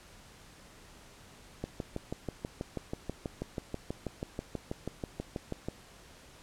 click train, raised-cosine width 2 ms, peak -21 dBFS, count 26, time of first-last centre 1.64-5.685 s, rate 6.18 Hz, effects pink hiss -55 dBFS RMS until 6.42 s + low-pass 10000 Hz 12 dB/octave

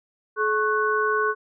sine tone cluster, 428.4 / 1097 / 1490 Hz, A4 / C#6 / F#6, -46 / -18 / +12 cents, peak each -24 dBFS, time 0.36-1.35 s, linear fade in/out 50 ms, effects none

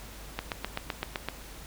click train, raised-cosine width 0.3 ms, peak -14 dBFS, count 8, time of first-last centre 0.39-1.286 s, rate 7.81 Hz, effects added 50 Hz sine -46 dBFS peak until 1.66 s + pink hiss -47 dBFS RMS until 1.66 s

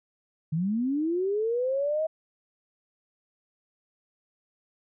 sine linear sweep, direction up, 149.1 to 643 Hz, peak -24 dBFS, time 0.52-2.07 s, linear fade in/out 10 ms, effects none

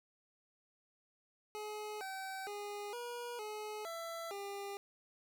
25% pulse tone with pitch steps, 423.3 / 768 / 411.1 / 480.5 / 425 / 667 / 400.4 Hz, G#4 / G5 / G#4 / B4 / G#4 / E5 / G4, +33 / -36 / -18 / -48 / +40 / +20 / +37 cents, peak -38 dBFS, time 1.55-4.77 s, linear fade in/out 0 ms, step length 460 ms, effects none

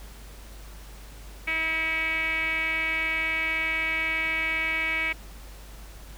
5% pulse tone with low-pass filter, 322 Hz, E4, 41 cents flat, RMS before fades -27 dBFS, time 1.47-5.13 s, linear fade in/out 10 ms, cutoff 2300 Hz, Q 9.1, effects added 50 Hz sine -42 dBFS peak until 6.17 s + pink hiss -49 dBFS RMS until 6.17 s

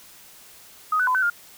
sine tone with pitch steps, 1253 / 1494 / 1013 / 1523 / 1410 Hz, D#6 / F#6 / B5 / F#6 / F6, +12 / +16 / +44 / +50 / +16 cents, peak -18 dBFS, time 0.92-1.3 s, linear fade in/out 5 ms, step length 76 ms, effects white hiss -48 dBFS RMS until 1.57 s

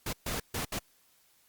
pink noise bursts at uneven times, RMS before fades -34 dBFS, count 4, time 0.06-0.13 / 0.26-0.4 / 0.54-0.65 / 0.72-0.79 s, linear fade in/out 5 ms, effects white hiss -66 dBFS RMS until 1.48 s + Opus 48 kbps

